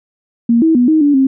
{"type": "tone with pitch steps", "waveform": "sine", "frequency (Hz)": [233.6, 323, 245.2, 313.9, 288.9, 267.1], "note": ["A#3", "E4", "B3", "D#4", "D4", "C4"], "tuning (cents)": [4, -35, -12, 15, -28, 36], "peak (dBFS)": -7, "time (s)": [0.49, 1.27], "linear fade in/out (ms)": 5, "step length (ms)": 130, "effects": []}